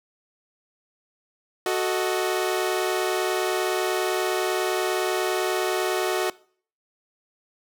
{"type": "chord", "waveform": "sawtooth", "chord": "D# diminished", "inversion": "first", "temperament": "equal", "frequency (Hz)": [370, 440, 622.3], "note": ["F#4", "A4", "D#5"], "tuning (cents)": [0, 0, 0], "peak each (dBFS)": [-20, -25, -26], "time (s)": [1.66, 6.3], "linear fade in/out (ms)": 2, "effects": ["noise-tail reverb RT60 0.5 s tail -22 dB re dry"]}